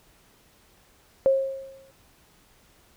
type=tone with exponential decay; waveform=sine; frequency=538 Hz; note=C5; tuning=48 cents sharp; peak=-14 dBFS; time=1.26-1.91 s; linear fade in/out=0 ms; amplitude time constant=140 ms; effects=pink hiss -59 dBFS RMS until 2.96 s